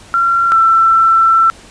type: tone pair in turn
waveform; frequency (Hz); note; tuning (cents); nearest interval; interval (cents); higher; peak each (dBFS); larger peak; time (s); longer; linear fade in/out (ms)
sine; 1369 / 1338.5; F6 / E6; -35 / +26; unison; 39; first; -9 / -6; second; 0.14-0.52 / 0.52-1.5; second; 0
effects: pink hiss -39 dBFS RMS until 1.7 s + resampled to 22050 Hz